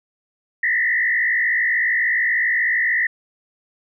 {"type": "tone with frequency modulation", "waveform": "sine", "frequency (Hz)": 1907, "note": "A#6", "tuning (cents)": 39, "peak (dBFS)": -16, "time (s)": [0.63, 3.07], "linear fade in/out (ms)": 5, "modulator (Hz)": 56.5, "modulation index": 2, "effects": []}